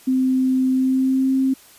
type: tone with pitch glide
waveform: sine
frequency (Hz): 259.6 to 265.1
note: C4 to C4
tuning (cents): -13 to +23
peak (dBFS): -15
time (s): 0.07-1.54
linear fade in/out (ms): 10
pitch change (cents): +36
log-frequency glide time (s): 0.71-1.32
effects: white hiss -48 dBFS RMS until 1.78 s + resampled to 32000 Hz